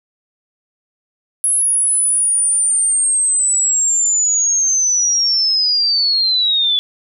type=linear sweep; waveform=sine; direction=down; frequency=10760 to 3421 Hz; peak=-12 dBFS; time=1.44-6.79 s; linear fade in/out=0 ms; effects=none